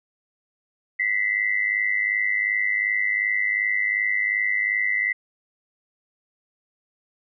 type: tone pair together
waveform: sine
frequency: 1957.3 / 2060 Hz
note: B6 / C7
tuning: -16 / -28 cents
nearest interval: minor second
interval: 88 cents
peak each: -23 dBFS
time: 0.99-5.13 s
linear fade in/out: 10 ms
effects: none